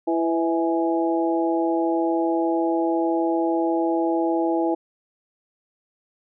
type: harmonic tone with a mistuned harmonic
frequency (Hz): 166.4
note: E3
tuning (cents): +17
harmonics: 2 / 3 / 4 / 5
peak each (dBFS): -21 / -28 / -27 / -27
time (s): 0.07-4.75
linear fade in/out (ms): 10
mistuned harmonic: 4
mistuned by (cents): -31
effects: none